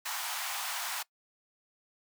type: high-pass noise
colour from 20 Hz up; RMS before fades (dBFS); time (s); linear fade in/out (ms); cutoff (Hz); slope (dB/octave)
pink; -36; 0.05-1.03; 10; 740; 48
effects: noise-tail reverb RT60 0.1 s tail -22 dB re dry